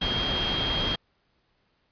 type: tone in noise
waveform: sine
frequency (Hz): 3230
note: G#7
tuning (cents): -49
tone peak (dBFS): -27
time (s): 0.01-0.96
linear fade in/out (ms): 10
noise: pink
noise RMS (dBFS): -29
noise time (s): 0.01-0.96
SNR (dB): -1
effects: pink hiss -70 dBFS RMS until 1.91 s + resampled to 11025 Hz